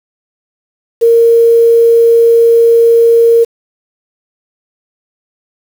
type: tone with quantisation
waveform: sine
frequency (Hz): 463.3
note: A#4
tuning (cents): -11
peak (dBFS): -3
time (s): 1.01-3.45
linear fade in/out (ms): 20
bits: 5
effects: none